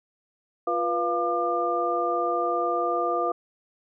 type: tone cluster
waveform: sine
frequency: 349.3 / 488.5 / 692 / 1199 Hz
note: F4 / B4 / F5 / D6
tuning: 0 / -19 / -16 / +36 cents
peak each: -30 / -29 / -27 / -27 dBFS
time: 0.67-3.32 s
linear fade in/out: 5 ms
effects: none